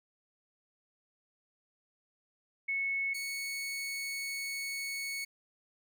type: tone pair in turn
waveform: sine / sawtooth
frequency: 2201 / 2214 Hz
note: C#7 / C#7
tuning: -13 / -3 cents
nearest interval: unison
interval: 10 cents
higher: second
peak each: -30 / -32 dBFS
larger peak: first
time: 2.68-3.14 / 3.14-5.25 s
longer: second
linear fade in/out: 10 ms
effects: none